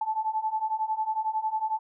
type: beating tone pair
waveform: sine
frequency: 866 / 877 Hz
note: A5 / A5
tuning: -28 / -6 cents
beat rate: 11 Hz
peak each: -30 / -28 dBFS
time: 0.01-1.79 s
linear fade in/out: 5 ms
effects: none